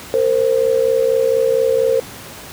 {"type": "tone pair together", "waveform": "sine", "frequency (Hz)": [458.6, 522.9], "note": ["A#4", "C5"], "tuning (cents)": [-28, -1], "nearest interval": "major second", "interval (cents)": 227, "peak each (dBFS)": -15, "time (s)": [0.14, 2], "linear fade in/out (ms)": 0, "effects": ["pink hiss -34 dBFS RMS until 2.52 s", "high-pass 80 Hz 12 dB/octave"]}